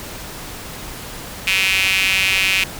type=tone with high-pass filter; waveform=sawtooth; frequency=190 Hz; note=F#3; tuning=46 cents sharp; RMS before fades=-17 dBFS; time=1.47-2.64 s; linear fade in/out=5 ms; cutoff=2500 Hz; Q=5.3; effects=pink hiss -32 dBFS RMS until 2.79 s